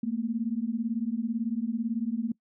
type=beating tone pair; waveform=sine; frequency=220 / 238 Hz; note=A3 / A#3; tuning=0 / +36 cents; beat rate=18 Hz; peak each=-30 / -30 dBFS; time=0.03-2.32 s; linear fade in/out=5 ms; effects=noise-tail reverb RT60 0.1 s tail -23 dB re dry